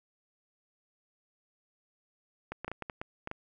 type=clicks; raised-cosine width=0.5 ms; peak=-22 dBFS; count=9; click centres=2.52 / 2.646 / 2.68 / 2.716 / 2.823 / 2.898 / 3.015 / 3.274 / 3.314 s; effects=none